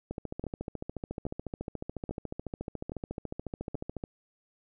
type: two click trains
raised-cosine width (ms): 2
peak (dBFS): -22 / -22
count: 56 / 5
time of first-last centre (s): 0.11-4.039 / 0.44-3.746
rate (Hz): 14 / 1.21
effects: none